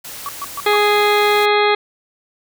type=noise; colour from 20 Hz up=white; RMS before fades=-32 dBFS; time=0.04-1.46 s; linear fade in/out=10 ms
type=tone bursts; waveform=sine; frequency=1137 Hz; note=C#6; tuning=44 cents sharp; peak=-22 dBFS; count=4; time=0.26-0.758 s; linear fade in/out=0 ms; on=27 ms; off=130 ms
type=harmonic tone; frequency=415.3 Hz; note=G#4; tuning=in tune; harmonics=1 / 2 / 3 / 4 / 5 / 6 / 8 / 9 / 10; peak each=-15 / -18 / -20 / -25 / -21 / -25 / -25 / -30 / -28 dBFS; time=0.66-1.75 s; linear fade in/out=5 ms
effects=none